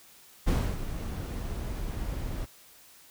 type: noise with ADSR envelope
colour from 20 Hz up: brown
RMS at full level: -23 dBFS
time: 0.46-2.46 s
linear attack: 24 ms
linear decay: 270 ms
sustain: -11 dB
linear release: 16 ms
effects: white hiss -55 dBFS RMS until 3.1 s